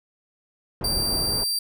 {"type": "low-pass noise", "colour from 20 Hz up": "pink", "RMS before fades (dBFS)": -30, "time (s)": [0.81, 1.44], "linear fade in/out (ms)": 2, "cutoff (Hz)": 910, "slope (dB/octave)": 12}
{"type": "tone", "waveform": "sawtooth", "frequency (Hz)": 4699, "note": "D8", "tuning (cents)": 0, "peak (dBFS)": -20, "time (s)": [0.84, 1.59], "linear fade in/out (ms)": 5}
{"effects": []}